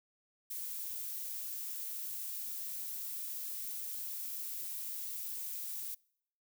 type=noise; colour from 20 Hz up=violet; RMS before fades=-41 dBFS; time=0.5-5.95 s; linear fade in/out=10 ms; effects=noise-tail reverb RT60 0.7 s tail -26 dB re dry